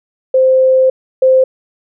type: tone pair in turn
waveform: sine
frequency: 521 / 521 Hz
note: C5 / C5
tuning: -7 / -7 cents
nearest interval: unison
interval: 0 cents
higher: neither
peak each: -6 / -5 dBFS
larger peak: second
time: 0.34-0.9 / 1.22-1.44 s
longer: first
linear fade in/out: 5 ms
effects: none